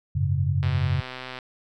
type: chord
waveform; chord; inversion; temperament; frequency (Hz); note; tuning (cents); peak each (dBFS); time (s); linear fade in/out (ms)
sine; F# suspended second; none; just; 92.5 / 104.06 / 138.75; F#2 / G#2 / C#3; 0 / +4 / +2; -24 / -28 / -24; 0.15-1.01; 10
type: click train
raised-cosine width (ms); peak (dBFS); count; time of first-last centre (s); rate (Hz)
0.3; -19; 98; 0.63-1.388; 128
effects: none

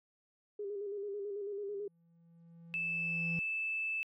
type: tone with vibrato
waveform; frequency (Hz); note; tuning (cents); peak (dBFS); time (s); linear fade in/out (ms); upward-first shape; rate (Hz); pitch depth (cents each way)
sine; 405.2; G#4; -43; -37; 0.59-1.88; 5; square; 9.1; 41
type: tone with exponential growth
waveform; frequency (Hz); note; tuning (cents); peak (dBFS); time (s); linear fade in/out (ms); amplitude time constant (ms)
triangle; 167.8; E3; +31; -32; 1.68-3.39; 0; 370
type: tone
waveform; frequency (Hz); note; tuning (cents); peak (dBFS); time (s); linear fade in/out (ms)
sine; 2630; E7; -5; -33; 2.74-4.03; 0
effects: tanh soft clip ceiling -23 dBFS

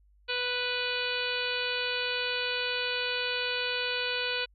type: harmonic tone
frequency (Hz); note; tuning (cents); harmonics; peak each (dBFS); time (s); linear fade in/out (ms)
493.9; B4; 0; 1 / 2 / 3 / 4 / 5 / 6 / 7 / 8 / 9; -36 / -42 / -35 / -44 / -34 / -36 / -40 / -38 / -40; 0.28-4.46; 20
effects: added 50 Hz sine -59 dBFS peak until 4.54 s

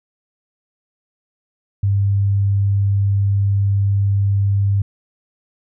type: tone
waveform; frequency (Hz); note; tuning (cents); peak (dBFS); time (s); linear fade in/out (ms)
sine; 99.6; G2; +28; -13; 1.83-4.82; 5
effects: none

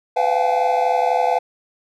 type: tone cluster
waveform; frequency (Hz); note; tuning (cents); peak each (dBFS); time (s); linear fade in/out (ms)
triangle; 503 / 687 / 711 / 782 / 854; B4 / F5 / F5 / G5 / G#5; +32 / -29 / +31 / -4 / +48; -20; 0.16-1.39; 10
effects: none

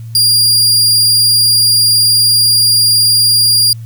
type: tone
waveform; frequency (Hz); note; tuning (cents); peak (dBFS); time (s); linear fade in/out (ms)
sawtooth; 4807; D8; +39; -4; 0.15-3.73; 2
effects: added 114 Hz sine -24 dBFS peak until 3.85 s + white hiss -49 dBFS RMS until 3.85 s

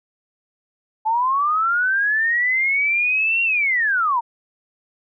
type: linear two-way sweep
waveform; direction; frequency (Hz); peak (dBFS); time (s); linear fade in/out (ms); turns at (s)
sine; up then down; 858 to 2759 to 896; -16; 1.05-4.21; 20; 3.43
effects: none

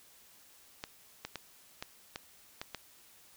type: clicks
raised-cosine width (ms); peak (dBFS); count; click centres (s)
0.2; -21; 7; 0.839 / 1.25 / 1.357 / 1.825 / 2.159 / 2.615 / 2.747
effects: white hiss -60 dBFS RMS until 3.36 s

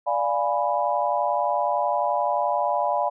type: chord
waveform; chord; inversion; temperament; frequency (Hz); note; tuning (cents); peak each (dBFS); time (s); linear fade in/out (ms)
sine; D diminished seventh; none; equal; 587.3 / 698.5 / 830.6 / 987.8; D5 / F5 / Ab5 / Cb6; 0 / 0 / 0 / 0; -26; 0.06-3.1; 20
effects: none

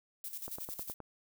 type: noise with tremolo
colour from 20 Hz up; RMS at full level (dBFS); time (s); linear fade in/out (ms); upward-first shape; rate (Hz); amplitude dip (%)
violet; -41; 0.24-0.94; 2; square; 11; 65
type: click train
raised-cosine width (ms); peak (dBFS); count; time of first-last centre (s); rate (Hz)
1; -30; 6; 0.48-1.003; 9.56
effects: none

